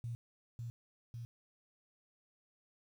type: tone with echo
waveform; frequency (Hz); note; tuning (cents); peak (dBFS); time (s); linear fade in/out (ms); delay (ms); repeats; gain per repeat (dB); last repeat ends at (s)
sine; 117.7; A#2; +17; -38; 0.04-0.15; 0; 550; 2; -2; 1.25
effects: 11-bit